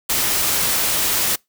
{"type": "noise", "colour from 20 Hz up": "white", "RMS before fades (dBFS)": -19, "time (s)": [0.09, 1.36], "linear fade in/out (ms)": 10, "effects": ["noise-tail reverb RT60 0.2 s tail -26 dB re dry"]}